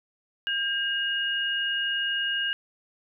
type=tone pair together; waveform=sine; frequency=1606 / 2862 Hz; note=G6 / F7; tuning=+41 / +42 cents; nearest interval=minor seventh; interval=1001 cents; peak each=-28 / -27 dBFS; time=0.47-2.53 s; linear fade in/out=0 ms; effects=none